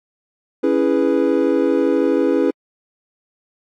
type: chord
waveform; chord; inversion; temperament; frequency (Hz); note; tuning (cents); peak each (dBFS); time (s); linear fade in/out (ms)
triangle; C# minor seventh; none; equal; 277.2 / 329.6 / 415.3 / 493.9; C#4 / E4 / G#4 / B4; 0 / 0 / 0 / 0; -17 / -17 / -18 / -18; 0.63-2.51; 10
effects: AAC 64 kbps